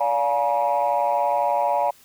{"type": "tone cluster", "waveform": "sine", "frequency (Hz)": [577, 705, 843, 955], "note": ["D5", "F5", "G#5", "A#5"], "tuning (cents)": [-31, 16, 26, 42], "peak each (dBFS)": -23, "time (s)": [0, 1.91], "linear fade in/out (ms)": 10, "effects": ["tanh soft clip ceiling -12 dBFS", "white hiss -53 dBFS RMS until 2.04 s"]}